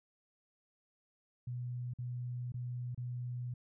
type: tone with dropouts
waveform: sine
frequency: 123 Hz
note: B2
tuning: 7 cents flat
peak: -37 dBFS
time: 1.47-3.54 s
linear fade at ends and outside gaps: 5 ms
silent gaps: 1.937-1.986 / 2.521-2.541 / 2.947-2.976 s
effects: none